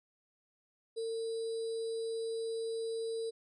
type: tone with sample-and-hold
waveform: sine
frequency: 452.9 Hz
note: A#4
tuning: 50 cents flat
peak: -34 dBFS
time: 0.96-3.31 s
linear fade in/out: 20 ms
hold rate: 4410 Hz
effects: resampled to 24000 Hz